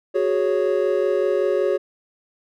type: chord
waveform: triangle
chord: F# suspended second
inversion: none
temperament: equal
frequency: 370 / 415.3 / 554.4 Hz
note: F#4 / G#4 / C#5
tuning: 0 / 0 / 0 cents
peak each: -20 dBFS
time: 0.14-1.78 s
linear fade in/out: 20 ms
effects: none